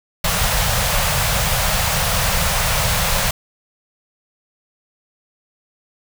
pink band-stop noise, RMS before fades -18 dBFS, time 0.24-3.31 s, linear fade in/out 5 ms, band 190 to 500 Hz, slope 48 dB/octave, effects none

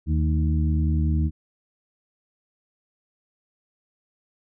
harmonic tone with a mistuned harmonic, 77.78 Hz, D#2, in tune, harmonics 1 / 2 / 3 / 4, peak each -20 / -26 / -30 / -32 dBFS, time 0.06-1.31 s, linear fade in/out 50 ms, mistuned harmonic 3, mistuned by -56 cents, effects none

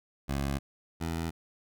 15% pulse tone pair in turn, 69.3 / 82.41 Hz, C#2 / E2, 0 / 0 cents, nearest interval minor third, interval 300 cents, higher second, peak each -23 / -25 dBFS, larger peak first, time 0.28-0.59 / 1-1.31 s, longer neither, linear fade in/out 20 ms, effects none

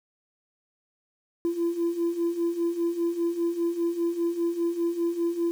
sine beating tone pair, 336.5 / 341.5 Hz, E4 / F4, +36 / -39 cents, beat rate 5 Hz, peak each -28 / -24 dBFS, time 1.45-5.51 s, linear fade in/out 0 ms, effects tanh soft clip ceiling -20 dBFS + 8-bit

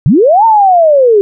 sine linear two-way sweep, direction up then down, 110.3 to 921 to 387.8 Hz, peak -3 dBFS, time 0.06-1.21 s, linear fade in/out 0 ms, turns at 0.45 s, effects none

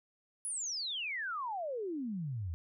sine exponential sweep, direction down, 10548 to 77.9 Hz, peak -35 dBFS, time 0.45-2.54 s, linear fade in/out 0 ms, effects none

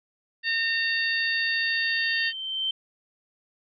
harmonic tone, 914 Hz, A#5, 34 cents flat, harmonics 2 / 3 / 4 / 5, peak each -25 / -30 / -33 / -31 dBFS, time 0.43-2.33 s, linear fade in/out 50 ms
sine tone with exponential growth, 3111 Hz, G7, 14 cents flat, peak -23 dBFS, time 1.23-2.71 s, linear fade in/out 5 ms, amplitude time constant 320 ms
effects none

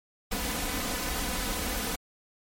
pink noise with comb filter, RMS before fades -31 dBFS, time 0.31-1.96 s, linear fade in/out 10 ms, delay 4 ms, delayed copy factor +0.7, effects MP3 64 kbps

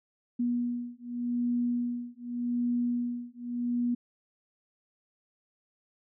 sine beating tone pair, 241.2 / 242.05 Hz, B3 / B3, -41 / -35 cents, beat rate 0.85 Hz, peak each -31 dBFS, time 0.39-3.95 s, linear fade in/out 10 ms, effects none

